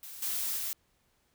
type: noise with level steps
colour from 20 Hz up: blue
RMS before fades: -45 / -33 / -35 dBFS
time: 0.03-0.73 s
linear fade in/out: 0 ms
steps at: 0.22 / 0.57 s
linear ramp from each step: 5 ms
effects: pink hiss -72 dBFS RMS until 1.34 s